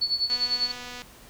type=tone with tremolo; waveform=sine; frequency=4435 Hz; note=C#8; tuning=in tune; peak=-20 dBFS; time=0.01-0.72 s; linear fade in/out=10 ms; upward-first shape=sine; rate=10 Hz; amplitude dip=80%
type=click train; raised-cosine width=0.2 ms; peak=-22 dBFS; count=178; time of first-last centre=0.3-1.02 s; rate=246 Hz
effects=pink hiss -50 dBFS RMS until 1.29 s